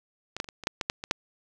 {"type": "clicks", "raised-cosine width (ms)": 0.2, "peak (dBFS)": [-17, -11, -27, -23, -23, -8, -11, -8, -18, -6], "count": 10, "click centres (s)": [0.366, 0.401, 0.444, 0.488, 0.637, 0.671, 0.812, 0.899, 1.039, 1.111], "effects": []}